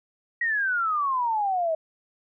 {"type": "exponential sweep", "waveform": "sine", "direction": "down", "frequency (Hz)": [1921, 627], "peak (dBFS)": -22, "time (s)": [0.41, 1.75], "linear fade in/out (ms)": 5, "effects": []}